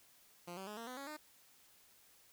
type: tone with pitch steps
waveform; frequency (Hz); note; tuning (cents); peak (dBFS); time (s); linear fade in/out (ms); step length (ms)
10% pulse; 174.61 / 191.52 / 210.1 / 230.4 / 252.7 / 277.2 / 304; F3 / G3 / G#3 / A#3 / B3 / C#4 / D#4; 0 / -40 / +20 / -20 / +40 / 0 / -40; -37; 0.47-1.17; 10; 100
effects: white hiss -66 dBFS RMS until 2.32 s

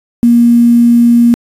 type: tone with quantisation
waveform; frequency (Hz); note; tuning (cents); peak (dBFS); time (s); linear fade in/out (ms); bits
sine; 236.8; A#3; +27; -3; 0.23-1.34; 0; 5
effects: resampled to 32000 Hz

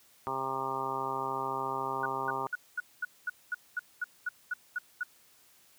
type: harmonic tone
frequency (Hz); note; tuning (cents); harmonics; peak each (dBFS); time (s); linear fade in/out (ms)
133.6; C3; +36; 1 / 2 / 3 / 4 / 5 / 6 / 7 / 8 / 9; -47 / -46 / -40 / -45 / -45 / -39 / -36 / -40 / -37; 0.27-2.47; 0
type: tone bursts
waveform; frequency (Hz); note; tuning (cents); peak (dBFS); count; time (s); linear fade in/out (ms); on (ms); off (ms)
sine; 1463; F#6; -20; -29; 13; 2.03-5.034; 5; 28; 220
effects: white hiss -62 dBFS RMS until 5.78 s + high-pass 60 Hz 12 dB/octave

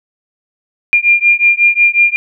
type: beating tone pair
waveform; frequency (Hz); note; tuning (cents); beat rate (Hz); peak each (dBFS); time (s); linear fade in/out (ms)
sine; 2399 / 2404.5; D7 / D7; +36 / +40; 5.5; -10; 0.93-2.16; 0
effects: none

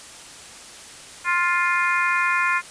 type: harmonic tone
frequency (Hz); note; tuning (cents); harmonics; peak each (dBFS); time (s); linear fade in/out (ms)
350.8; F4; +8; 3 / 4 / 5 / 6 / 7; -23 / -24 / -25 / -26 / -26; 1.24-2.62; 50
effects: white hiss -41 dBFS RMS until 2.7 s + resampled to 22050 Hz

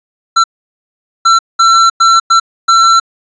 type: tone bursts at uneven times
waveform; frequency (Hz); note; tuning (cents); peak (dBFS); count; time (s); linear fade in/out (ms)
square; 1347; E6; +37; -5; 6; 0.36-0.44 / 1.25-1.39 / 1.59-1.9 / 2-2.2 / 2.3-2.4 / 2.68-3; 10
effects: resampled to 16000 Hz

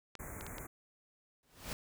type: clicks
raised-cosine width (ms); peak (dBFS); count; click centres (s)
0.2; -27; 4; 0.153 / 0.41 / 0.466 / 0.583
type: band-stop noise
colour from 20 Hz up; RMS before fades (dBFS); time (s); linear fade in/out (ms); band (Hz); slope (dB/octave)
pink; -46; 0.19-0.67; 10; 2300 to 6500; 96
type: noise with exponential growth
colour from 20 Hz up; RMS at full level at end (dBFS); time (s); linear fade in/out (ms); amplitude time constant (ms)
pink; -38; 1.43-1.73; 1; 65
effects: none

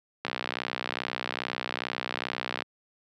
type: click train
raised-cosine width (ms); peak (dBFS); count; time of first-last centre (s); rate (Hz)
0.3; -13; 149; 0.25-2.622; 62.4
effects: high-pass 150 Hz 12 dB/octave

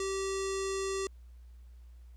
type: tone with low-pass filter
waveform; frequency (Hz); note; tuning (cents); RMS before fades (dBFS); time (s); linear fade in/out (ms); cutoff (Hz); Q
square; 387.4; G4; -20; -34; 0-1.07; 2; 7400; 3.2
effects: added 60 Hz sine -49 dBFS peak until 2.16 s + pink hiss -73 dBFS RMS until 2.16 s

